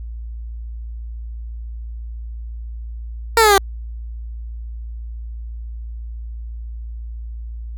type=exponential sweep; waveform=15% pulse; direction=down; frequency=465.9 to 384.3 Hz; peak=-3 dBFS; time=3.37-3.58 s; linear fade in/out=2 ms; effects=added 57 Hz sine -27 dBFS peak until 7.77 s